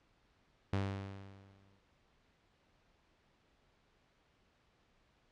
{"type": "tone with exponential decay", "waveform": "sawtooth", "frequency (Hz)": 98, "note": "G2", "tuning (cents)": 0, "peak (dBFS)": -27, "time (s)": [0.73, 1.79], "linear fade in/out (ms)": 0, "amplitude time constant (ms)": 230, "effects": ["pink hiss -72 dBFS RMS until 5.31 s", "low-pass 4000 Hz 12 dB/octave"]}